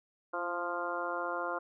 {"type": "harmonic tone with a mistuned harmonic", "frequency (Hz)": 174.61, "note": "F3", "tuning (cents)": 0, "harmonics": [2, 3, 4, 5, 6, 7, 8], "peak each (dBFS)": [-42, -39, -40, -44, -39, -42, -39], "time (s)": [0.33, 1.59], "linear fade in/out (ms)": 10, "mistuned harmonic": 2, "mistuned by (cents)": -26, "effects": []}